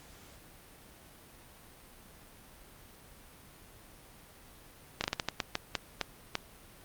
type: slowing click train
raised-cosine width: 0.2 ms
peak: -12 dBFS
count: 11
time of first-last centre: 5.01-6.354 s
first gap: 30 ms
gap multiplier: 1.31
effects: pink hiss -55 dBFS RMS until 6.84 s + Opus 48 kbps